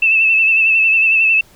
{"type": "tone with vibrato", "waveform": "sine", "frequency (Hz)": 2637, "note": "E7", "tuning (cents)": 0, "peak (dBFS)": -9, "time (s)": [0.02, 1.41], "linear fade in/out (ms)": 5, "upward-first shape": "sine", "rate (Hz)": 11, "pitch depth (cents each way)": 39, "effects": ["pink hiss -48 dBFS RMS until 1.55 s"]}